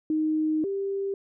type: tone pair in turn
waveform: sine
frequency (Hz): 311.1 / 393.8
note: D#4 / G4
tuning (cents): 0 / +8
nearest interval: major third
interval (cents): 408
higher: second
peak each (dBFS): -22 / -26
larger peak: first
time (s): 0.1-0.64 / 0.64-1.14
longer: first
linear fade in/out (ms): 2
effects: none